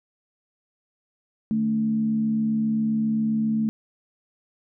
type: tone with frequency modulation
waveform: sine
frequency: 220 Hz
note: A3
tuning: in tune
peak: -20 dBFS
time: 1.51-3.69 s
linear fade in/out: 0 ms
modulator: 67.5 Hz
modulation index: 0.38
effects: none